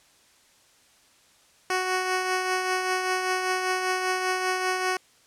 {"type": "tone with tremolo", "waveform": "10% pulse", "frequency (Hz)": 370.4, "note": "F#4", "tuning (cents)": 2, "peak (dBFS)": -14, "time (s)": [1.7, 4.97], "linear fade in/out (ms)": 2, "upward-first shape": "triangle", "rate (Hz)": 5.1, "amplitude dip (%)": 45, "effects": ["white hiss -59 dBFS RMS until 5.26 s", "low-pass 9000 Hz 12 dB/octave"]}